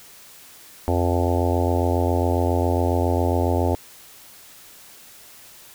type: harmonic tone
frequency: 87.31 Hz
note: F2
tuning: in tune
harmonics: 1 / 3 / 4 / 5 / 6 / 7 / 8 / 9 / 10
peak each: -21 / -26 / -27 / -28 / -29 / -29 / -30 / -31 / -31 dBFS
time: 0.88-3.75 s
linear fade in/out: 0 ms
effects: white hiss -46 dBFS RMS until 5.74 s